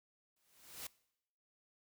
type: noise with exponential growth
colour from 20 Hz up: white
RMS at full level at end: -43 dBFS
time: 0.36-0.87 s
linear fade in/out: 5 ms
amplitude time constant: 110 ms
effects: noise-tail reverb RT60 0.8 s tail -22 dB re dry